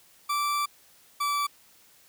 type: tone pair in turn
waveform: 40% pulse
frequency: 1167 / 1156.9 Hz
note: D6 / D6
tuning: -11 / -26 cents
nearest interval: unison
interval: 15 cents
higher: first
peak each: -24 dBFS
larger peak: neither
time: 0.29-0.66 / 1.2-1.47 s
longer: first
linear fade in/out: 10 ms
effects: white hiss -58 dBFS RMS until 2.08 s